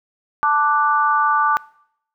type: chord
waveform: sine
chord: D major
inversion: second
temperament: equal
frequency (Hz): 880 / 1174.7 / 1480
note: A5 / D6 / F#6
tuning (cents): 0 / 0 / 0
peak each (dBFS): -19 / -16 / -22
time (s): 0.43-1.57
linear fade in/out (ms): 0
effects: noise-tail reverb RT60 0.7 s tail -22 dB re dry